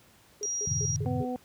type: tone bursts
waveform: sine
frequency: 417.5 Hz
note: G#4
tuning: 9 cents sharp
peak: -36 dBFS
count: 5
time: 0.41-1.25 s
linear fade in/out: 2 ms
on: 48 ms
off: 150 ms
type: tone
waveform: sine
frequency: 5720 Hz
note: F8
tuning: 41 cents sharp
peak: -29 dBFS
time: 0.43-0.96 s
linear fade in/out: 0 ms
type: chord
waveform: sine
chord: F# diminished seventh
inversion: none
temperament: equal with one note detuned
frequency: 92.5 / 110 / 130.81 / 153.16 Hz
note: F#2 / A2 / C3 / Eb3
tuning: 0 / 0 / 0 / -27 cents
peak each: -34 dBFS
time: 0.67-1.23 s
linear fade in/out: 5 ms
type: harmonic tone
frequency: 250 Hz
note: B3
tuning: 21 cents sharp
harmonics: 1 / 2 / 3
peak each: -32 / -35 / -37 dBFS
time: 1.06-1.36 s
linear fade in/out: 0 ms
effects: pink hiss -59 dBFS RMS until 1.44 s + high-pass 60 Hz 12 dB/octave